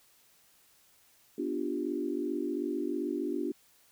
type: chord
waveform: sine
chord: G dominant seventh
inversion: first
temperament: equal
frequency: 246.9 / 293.7 / 349.2 / 392 Hz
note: B3 / D4 / F4 / G4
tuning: 0 / 0 / 0 / 0 cents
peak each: -38 / -34 / -35 / -38 dBFS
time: 1.38-3.52 s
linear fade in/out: 5 ms
effects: white hiss -64 dBFS RMS until 3.91 s